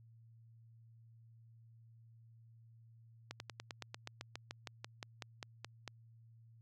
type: slowing click train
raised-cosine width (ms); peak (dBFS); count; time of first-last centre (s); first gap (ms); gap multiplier
0.2; -26; 18; 3.31-5.877; 91; 1.06
effects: added 114 Hz sine -59 dBFS peak until 6.61 s